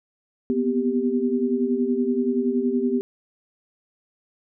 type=tone cluster; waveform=sine; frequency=241.6 / 252.2 / 393.3 Hz; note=B3 / B3 / G4; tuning=-38 / +36 / +6 cents; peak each=-24 dBFS; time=0.5-3.01 s; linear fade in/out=0 ms; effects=none